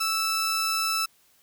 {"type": "tone pair together", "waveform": "sawtooth", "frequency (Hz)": [1318.5, 2637], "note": ["E6", "E7"], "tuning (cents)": [0, 0], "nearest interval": "octave", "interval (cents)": 1200, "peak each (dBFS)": -22, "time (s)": [0, 1.06], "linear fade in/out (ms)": 10, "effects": ["white hiss -62 dBFS RMS until 1.42 s"]}